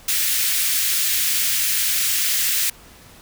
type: high-pass noise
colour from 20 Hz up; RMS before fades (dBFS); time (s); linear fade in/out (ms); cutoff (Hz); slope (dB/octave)
white; -20; 0.08-2.7; 5; 1700; 24
effects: pink hiss -46 dBFS RMS until 3.21 s